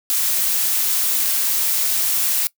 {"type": "noise", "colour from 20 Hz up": "blue", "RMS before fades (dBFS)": -19, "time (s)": [0.1, 2.47], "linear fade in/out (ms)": 0, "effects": ["noise-tail reverb RT60 0.1 s tail -21 dB re dry"]}